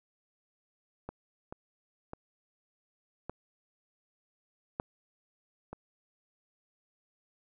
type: clicks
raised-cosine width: 1 ms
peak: -25 / -27 / -26 / -23 / -18 / -27 dBFS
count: 6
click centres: 1.09 / 1.525 / 2.134 / 3.296 / 4.799 / 5.73 s
effects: none